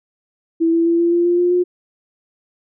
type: tone with pitch steps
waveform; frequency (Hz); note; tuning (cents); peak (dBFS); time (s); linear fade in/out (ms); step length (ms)
sine; 329.6 / 333.4 / 337.3 / 341.2 / 345.2 / 349.2 / 353.3 / 357.4; E4 / E4 / E4 / F4 / F4 / F4 / F4 / F4; 0 / +20 / +40 / -40 / -20 / 0 / +20 / +40; -12; 0.6-1.64; 20; 130
effects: none